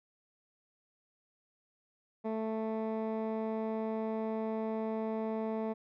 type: tone with low-pass filter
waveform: 15% pulse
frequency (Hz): 220.5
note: A3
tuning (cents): +4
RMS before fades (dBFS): -35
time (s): 2.24-5.74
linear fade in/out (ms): 20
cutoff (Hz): 1000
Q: 0.59
effects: none